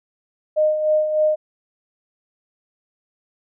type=tone with tremolo; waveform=sine; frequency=615 Hz; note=D#5; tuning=20 cents flat; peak=-13 dBFS; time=0.56-1.36 s; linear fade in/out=20 ms; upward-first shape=sine; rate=3.3 Hz; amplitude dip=55%; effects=none